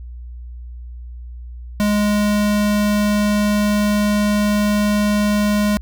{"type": "tone", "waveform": "square", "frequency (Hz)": 207.7, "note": "G#3", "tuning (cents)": 0, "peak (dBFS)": -15, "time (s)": [1.8, 5.77], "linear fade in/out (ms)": 0, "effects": ["added 60 Hz sine -30 dBFS peak until 5.81 s"]}